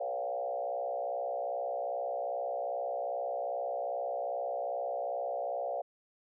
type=tone with frequency modulation; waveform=sine; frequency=630 Hz; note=D#5; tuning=21 cents sharp; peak=-32 dBFS; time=0-5.82 s; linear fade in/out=10 ms; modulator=62.5 Hz; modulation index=2.1; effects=none